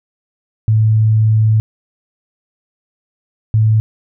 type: tone bursts at uneven times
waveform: sine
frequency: 109.4 Hz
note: A2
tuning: 9 cents flat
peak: -8 dBFS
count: 2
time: 0.68-1.6 / 3.54-3.8 s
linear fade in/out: 0 ms
effects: none